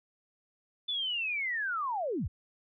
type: linear sweep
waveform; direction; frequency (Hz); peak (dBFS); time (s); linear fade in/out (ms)
sine; down; 3520 to 41.2; -30; 0.88-2.28; 10
effects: none